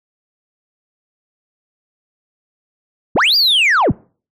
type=linear two-way sweep; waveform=sine; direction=up then down; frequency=41.2 to 4898 to 41.2 Hz; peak=-7 dBFS; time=3.15-3.92 s; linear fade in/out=10 ms; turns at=3.36 s; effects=noise-tail reverb RT60 0.4 s tail -26 dB re dry + tanh soft clip ceiling -9 dBFS